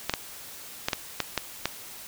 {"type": "clicks", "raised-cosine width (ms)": 0.2, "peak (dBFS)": -7, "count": 7, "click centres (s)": [0.096, 0.138, 0.885, 0.932, 1.203, 1.377, 1.656], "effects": ["white hiss -43 dBFS RMS until 2.07 s"]}